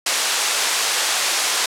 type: band-pass noise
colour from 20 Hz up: white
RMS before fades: -20 dBFS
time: 0.06-1.66 s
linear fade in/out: 5 ms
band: 560 to 7800 Hz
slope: 12 dB/octave
effects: low-pass 12000 Hz 12 dB/octave